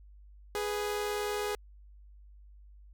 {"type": "tone pair together", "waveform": "sawtooth", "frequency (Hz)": [415.3, 494.7], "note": ["G#4", "B4"], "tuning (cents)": [0, 3], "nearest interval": "minor third", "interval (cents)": 303, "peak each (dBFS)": [-28, -35], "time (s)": [0.55, 1.55], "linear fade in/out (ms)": 0, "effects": ["added 50 Hz sine -51 dBFS peak until 2.93 s"]}